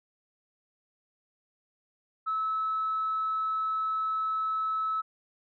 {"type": "tone", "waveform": "sine", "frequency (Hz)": 1300, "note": "E6", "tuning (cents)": -24, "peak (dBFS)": -26, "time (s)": [2.26, 5.02], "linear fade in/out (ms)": 20, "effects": ["tanh soft clip ceiling -22 dBFS"]}